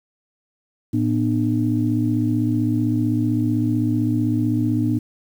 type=tone cluster; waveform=sine; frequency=112.8 / 245.9 / 301.6 Hz; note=A2 / B3 / D4; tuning=+44 / -7 / +46 cents; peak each=-21 dBFS; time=0.93-4.99 s; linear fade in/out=10 ms; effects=tanh soft clip ceiling -7 dBFS + 8-bit